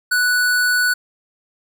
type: tone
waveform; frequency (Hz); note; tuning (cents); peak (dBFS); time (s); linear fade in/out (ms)
square; 1480; F#6; 0; -15; 0.11-0.94; 10
effects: none